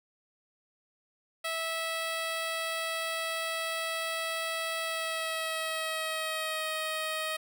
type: tone with pitch glide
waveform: 10% pulse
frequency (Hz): 653 to 628.9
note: E5 to D#5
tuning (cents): -17 to +18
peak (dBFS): -23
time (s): 1.44-7.37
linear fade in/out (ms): 10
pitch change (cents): -65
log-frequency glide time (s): 4.81-6.66
effects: 10-bit

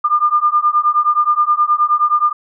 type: beating tone pair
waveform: sine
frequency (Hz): 1200 / 1209.5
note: D6 / D#6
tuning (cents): +37 / -49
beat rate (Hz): 9.5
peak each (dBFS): -14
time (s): 0.04-2.33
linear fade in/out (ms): 10
effects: none

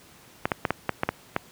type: clicks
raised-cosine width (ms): 0.5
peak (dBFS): -7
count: 8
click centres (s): 0.455 / 0.518 / 0.652 / 0.706 / 0.893 / 1.034 / 1.09 / 1.364
effects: pink hiss -52 dBFS RMS until 1.51 s + high-pass 80 Hz 12 dB/octave

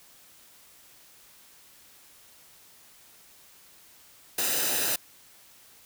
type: noise with comb filter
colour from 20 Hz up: white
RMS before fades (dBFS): -27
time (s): 4.38-4.96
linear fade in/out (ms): 5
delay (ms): 0.9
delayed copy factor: -0.6
effects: white hiss -55 dBFS RMS until 5.85 s

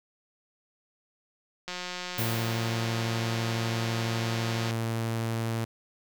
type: click train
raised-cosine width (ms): 0.2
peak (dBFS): -18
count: 546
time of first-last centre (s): 1.68-4.708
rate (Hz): 180
type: noise with exponential decay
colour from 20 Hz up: violet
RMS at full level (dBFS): -32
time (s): 2.18-3.06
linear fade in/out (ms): 2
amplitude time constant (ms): 190
type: tone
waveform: sawtooth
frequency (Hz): 114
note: A#2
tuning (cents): -38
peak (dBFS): -24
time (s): 2.18-5.65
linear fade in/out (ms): 10
effects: none

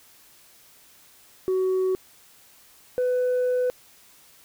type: tone pair in turn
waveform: sine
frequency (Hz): 374.4 / 499.8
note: F#4 / B4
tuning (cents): +20 / +21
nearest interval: perfect fourth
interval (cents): 501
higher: second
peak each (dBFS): -18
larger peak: neither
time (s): 1.48-1.95 / 2.98-3.7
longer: second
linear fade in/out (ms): 0
effects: tanh soft clip ceiling -19 dBFS + white hiss -54 dBFS RMS until 4.44 s

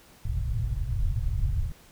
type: low-pass noise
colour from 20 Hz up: pink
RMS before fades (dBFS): -27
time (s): 0.25-1.72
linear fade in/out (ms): 5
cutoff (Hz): 130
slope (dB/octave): 48
effects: pink hiss -55 dBFS RMS until 1.91 s

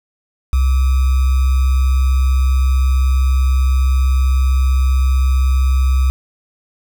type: tone with sample-and-hold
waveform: sine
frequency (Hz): 65.41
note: C2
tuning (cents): 0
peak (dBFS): -10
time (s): 0.53-6.1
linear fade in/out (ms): 0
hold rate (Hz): 1225
effects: none

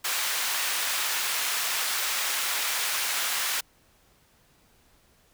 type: high-pass noise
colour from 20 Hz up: pink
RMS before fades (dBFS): -28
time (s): 0.04-3.61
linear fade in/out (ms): 10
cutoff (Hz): 1300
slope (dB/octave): 12
effects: pink hiss -62 dBFS RMS until 5.33 s

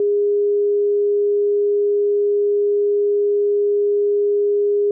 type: tone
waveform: sine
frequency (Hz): 409.6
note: G#4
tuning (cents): -24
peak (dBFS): -14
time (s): 0-4.91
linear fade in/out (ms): 2
effects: none

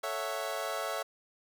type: chord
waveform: 25% pulse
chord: F# minor seventh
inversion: first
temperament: equal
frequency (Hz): 440 / 554.4 / 659.3 / 740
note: A4 / C#5 / E5 / F#5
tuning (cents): 0 / 0 / 0 / 0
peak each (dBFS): -38 / -34 / -33 / -38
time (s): 0.03-1.03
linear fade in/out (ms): 10
effects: none

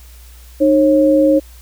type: tone pair together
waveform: sine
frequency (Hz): 305.7 / 544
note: D#4 / C#5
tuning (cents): -30 / -33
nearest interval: minor seventh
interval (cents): 997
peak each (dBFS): -11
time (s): 0.6-1.4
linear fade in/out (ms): 20
effects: added 60 Hz sine -37 dBFS peak until 1.61 s + white hiss -46 dBFS RMS until 1.61 s

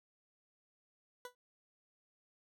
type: tone with exponential decay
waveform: 20% pulse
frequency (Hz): 493.9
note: B4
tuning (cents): 0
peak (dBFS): -36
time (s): 1.25-1.35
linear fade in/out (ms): 1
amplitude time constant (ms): 20
effects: none

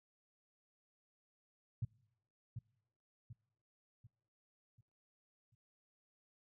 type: tone with echo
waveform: sine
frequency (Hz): 116.54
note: A#2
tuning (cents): 0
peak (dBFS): -34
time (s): 1.82-1.85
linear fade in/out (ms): 5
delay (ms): 740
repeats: 5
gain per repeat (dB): -7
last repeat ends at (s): 5.55
effects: noise-tail reverb RT60 0.9 s tail -26 dB re dry

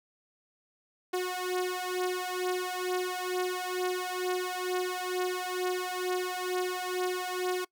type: beating tone pair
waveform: sawtooth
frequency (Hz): 363.5 / 365.7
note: F#4 / F#4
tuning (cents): -31 / -20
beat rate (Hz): 2.2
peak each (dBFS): -29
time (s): 1.13-7.65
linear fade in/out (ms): 10
effects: noise-tail reverb RT60 0.1 s tail -23 dB re dry

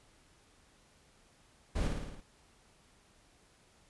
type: noise with echo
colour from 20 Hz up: brown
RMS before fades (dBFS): -32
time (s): 1.75-1.88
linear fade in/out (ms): 10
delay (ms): 55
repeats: 6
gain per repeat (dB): -3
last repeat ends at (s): 2.21
effects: pink hiss -65 dBFS RMS until 3.89 s + resampled to 24000 Hz

